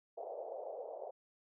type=band-pass noise; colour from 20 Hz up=white; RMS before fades=-45 dBFS; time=0.17-1.11 s; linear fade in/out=10 ms; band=460 to 700 Hz; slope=48 dB/octave; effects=none